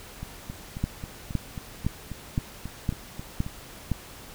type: two click trains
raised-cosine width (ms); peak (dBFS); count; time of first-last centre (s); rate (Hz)
5; -22 / -12; 13 / 7; 0.23-3.465 / 0.84-3.917; 3.71 / 1.95
effects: pink hiss -45 dBFS RMS until 4.34 s